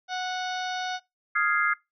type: harmonic tone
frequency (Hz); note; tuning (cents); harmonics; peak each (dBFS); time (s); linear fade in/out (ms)
736; F#5; -9; 1 / 2 / 3 / 4 / 5 / 6 / 7 / 8; -30 / -34 / -41 / -43 / -39 / -44 / -47 / -46; 0.08-1; 50
type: chord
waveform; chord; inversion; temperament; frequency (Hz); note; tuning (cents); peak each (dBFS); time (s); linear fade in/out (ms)
sine; F minor seventh; third; equal; 1244.5 / 1396.9 / 1661.2 / 2093; Eb6 / F6 / Ab6 / C7; 0 / 0 / 0 / 0; -27; 1.35-1.74; 10
effects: noise-tail reverb RT60 0.2 s tail -22 dB re dry